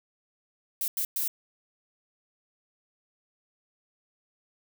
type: noise bursts at uneven times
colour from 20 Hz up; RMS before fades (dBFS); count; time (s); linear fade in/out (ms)
violet; -29; 3; 0.81-0.88 / 0.97-1.05 / 1.16-1.28; 2
effects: none